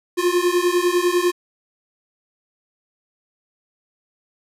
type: beating tone pair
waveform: square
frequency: 349.2 / 359.2 Hz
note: F4 / F4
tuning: 0 / +49 cents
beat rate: 10 Hz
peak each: -20 dBFS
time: 0.17-1.32 s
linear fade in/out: 20 ms
effects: resampled to 32000 Hz + 9-bit